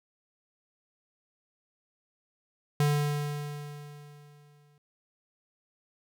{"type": "tone with exponential decay", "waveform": "square", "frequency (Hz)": 146.6, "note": "D3", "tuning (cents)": -3, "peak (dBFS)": -22, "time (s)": [2.8, 4.78], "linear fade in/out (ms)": 2, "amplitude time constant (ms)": 430, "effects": []}